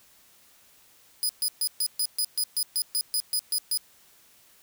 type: tone bursts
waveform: 15% pulse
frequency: 4978 Hz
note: D#8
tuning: in tune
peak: -17 dBFS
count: 14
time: 1.23-3.774 s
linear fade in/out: 0 ms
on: 61 ms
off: 130 ms
effects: white hiss -58 dBFS RMS until 4.62 s